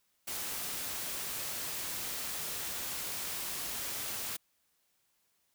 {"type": "noise", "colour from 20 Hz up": "white", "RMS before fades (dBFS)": -38, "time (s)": [0.27, 4.37], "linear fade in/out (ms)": 10, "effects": ["white hiss -75 dBFS RMS until 5.54 s"]}